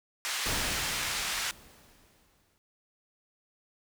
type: band-pass noise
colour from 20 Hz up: pink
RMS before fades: -33 dBFS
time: 0.25-1.51 s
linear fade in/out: 0 ms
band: 1400 to 9100 Hz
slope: 12 dB/octave
type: noise with exponential decay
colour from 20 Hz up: pink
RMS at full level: -32 dBFS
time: 0.46-2.58 s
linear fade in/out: 0 ms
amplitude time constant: 460 ms
effects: none